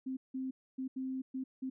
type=tone bursts at uneven times; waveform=sine; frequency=261.7 Hz; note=C4; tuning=in tune; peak=-35 dBFS; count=6; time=0.06-0.17 / 0.34-0.51 / 0.78-0.88 / 0.96-1.22 / 1.34-1.44 / 1.62-1.7 s; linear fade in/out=10 ms; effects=none